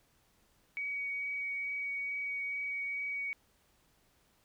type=tone with vibrato; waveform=sine; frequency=2255 Hz; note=C#7; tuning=29 cents sharp; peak=-34 dBFS; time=0.77-3.33 s; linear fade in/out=0 ms; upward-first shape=triangle; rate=2.3 Hz; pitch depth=10 cents each way; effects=pink hiss -70 dBFS RMS until 4.44 s